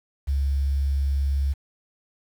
sine tone with quantisation, 69.3 Hz, C#2, in tune, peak -20 dBFS, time 0.27-1.54 s, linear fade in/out 20 ms, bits 8, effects none

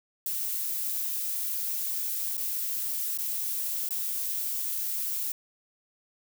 violet noise with dropouts, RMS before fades -31 dBFS, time 0.26-5.32 s, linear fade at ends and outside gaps 2 ms, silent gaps 2.37-2.377 / 3.176-3.186 / 3.89-3.907 s, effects none

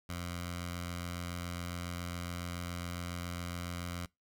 10% pulse tone with notch filter, 87.2 Hz, F2, 2 cents flat, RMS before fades -40 dBFS, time 0.09-4.06 s, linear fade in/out 5 ms, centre 390 Hz, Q 0.62, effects noise-tail reverb RT60 0.2 s tail -24 dB re dry

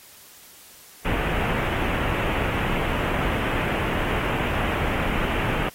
pink low-pass noise, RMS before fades -25 dBFS, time 1.05-5.69 s, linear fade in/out 5 ms, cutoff 3000 Hz, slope 48 dB/octave, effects white hiss -48 dBFS RMS until 5.74 s + AAC 48 kbps

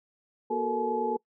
sine tone cluster, 239.1 / 372.5 / 439 / 467.9 / 854 Hz, A#3 / F#4 / A4 / A#4 / G#5, +44 / +12 / -4 / +6 / +48 cents, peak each -35 / -35 / -30 / -34 / -30 dBFS, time 0.5-1.17 s, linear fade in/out 10 ms, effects noise-tail reverb RT60 0.1 s tail -23 dB re dry

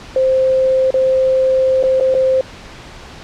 sine tone with dropouts, 523.3 Hz, C5, in tune, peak -10 dBFS, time 0.16-2.41 s, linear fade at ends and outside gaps 2 ms, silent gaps 0.906-0.941 / 1.828-1.836 / 2-2.008 / 2.142-2.149 s, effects pink hiss -35 dBFS RMS until 3.23 s + low-pass 5000 Hz 12 dB/octave

